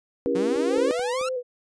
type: chord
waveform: sine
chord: C# diminished seventh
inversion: none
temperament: just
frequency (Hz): 277.2 / 332.6 / 399.1 / 479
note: C#4 / E4 / G4 / Bb4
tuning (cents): 0 / +16 / +31 / +47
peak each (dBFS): -27 / -30 / -28 / -24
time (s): 0.26-0.91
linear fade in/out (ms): 0
type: exponential sweep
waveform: sawtooth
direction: up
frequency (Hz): 174.61 to 1392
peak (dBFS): -25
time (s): 0.35-1.29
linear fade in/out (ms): 5
type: click train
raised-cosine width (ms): 1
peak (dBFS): -27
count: 4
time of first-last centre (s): 0.56-1.212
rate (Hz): 4.6
type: tone with vibrato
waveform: sine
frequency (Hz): 504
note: B4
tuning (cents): +35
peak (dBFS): -25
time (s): 0.68-1.43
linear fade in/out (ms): 50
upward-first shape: square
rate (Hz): 2.2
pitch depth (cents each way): 39
effects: resampled to 22050 Hz